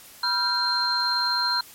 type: tone cluster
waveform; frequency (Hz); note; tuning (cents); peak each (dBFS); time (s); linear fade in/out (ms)
sine; 976 / 1379 / 1565 / 4173; B5 / F6 / G6 / C8; -21 / -22 / -3 / -5; -27 / -29 / -32 / -23; 0.23-1.61; 5
effects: white hiss -47 dBFS RMS until 1.74 s + MP3 64 kbps